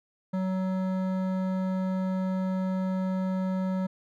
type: tone with hard clipping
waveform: triangle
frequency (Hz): 187.4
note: F#3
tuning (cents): +22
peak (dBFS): -28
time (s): 0.33-3.87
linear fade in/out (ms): 10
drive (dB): 17
effects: none